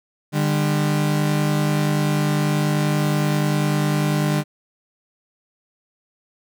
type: tone pair together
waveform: 35% pulse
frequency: 150.06 / 200.3 Hz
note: D3 / G3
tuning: +38 / +38 cents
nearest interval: perfect fourth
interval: 500 cents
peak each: -17 / -22 dBFS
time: 0.32-4.44 s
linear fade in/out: 50 ms
effects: none